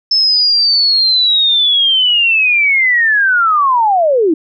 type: linear sweep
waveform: sine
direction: down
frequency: 5274 to 296.7 Hz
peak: -8 dBFS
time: 0.11-4.34 s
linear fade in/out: 5 ms
effects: none